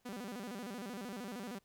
sawtooth tone with vibrato, 220 Hz, A3, in tune, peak -38 dBFS, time 0.05-1.59 s, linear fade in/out 10 ms, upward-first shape square, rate 13 Hz, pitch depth 200 cents each way, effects pink hiss -75 dBFS RMS until 1.64 s

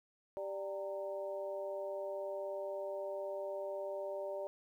harmonic tone with a mistuned harmonic, 196 Hz, G3, in tune, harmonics 2 / 3 / 4 / 5, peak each -45 / -39 / -53 / -51 dBFS, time 0.37-4.47 s, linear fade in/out 0 ms, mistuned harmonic 5, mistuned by -110 cents, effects 12-bit

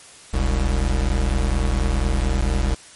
square tone pair together, 41.21 / 65.41 Hz, E1 / C2, 0 / 0 cents, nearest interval minor sixth, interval 800 cents, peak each -21 dBFS, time 0.33-2.75 s, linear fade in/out 10 ms, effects white hiss -44 dBFS RMS until 2.95 s + MP3 48 kbps

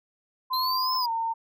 sine tone with pitch glide, 1027 to 909.7 Hz, C6 to A#5, -33 to -43 cents, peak -25 dBFS, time 0.5-1.34 s, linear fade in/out 20 ms, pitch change -210 cents, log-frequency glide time 1-1.1 s
square linear two-way sweep, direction up then down, 4047 to 5274 to 4832 Hz, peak -28 dBFS, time 0.53-1.06 s, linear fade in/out 5 ms, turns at 0.95 s
effects none

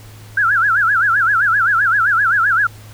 sine tone with vibrato, 1495 Hz, F#6, 17 cents sharp, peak -11 dBFS, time 0.37-2.67 s, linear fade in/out 5 ms, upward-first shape sine, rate 7.7 Hz, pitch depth 220 cents each way, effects added 106 Hz sine -36 dBFS peak until 2.93 s + pink hiss -43 dBFS RMS until 2.93 s

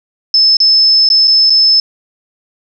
sine tone with dropouts, 5240 Hz, E8, 11 cents flat, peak -5 dBFS, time 0.34-1.8 s, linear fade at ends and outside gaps 2 ms, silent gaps 0.569-0.602 / 1.089-1.101 / 1.274-1.278 / 1.498-1.503 s, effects none

